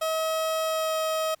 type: tone with pitch glide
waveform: 30% pulse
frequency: 639 to 634.6 Hz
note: D#5 to D#5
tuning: +46 to +34 cents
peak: -22 dBFS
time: 0.01-1.35 s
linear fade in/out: 10 ms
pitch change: -12 cents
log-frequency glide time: 0.64-0.97 s
effects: pink hiss -64 dBFS RMS until 1.4 s